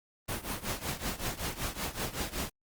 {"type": "noise with tremolo", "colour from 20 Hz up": "pink", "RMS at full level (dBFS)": -32, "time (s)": [0.28, 2.5], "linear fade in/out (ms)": 10, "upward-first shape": "triangle", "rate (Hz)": 5.3, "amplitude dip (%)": 90, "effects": ["Opus 32 kbps"]}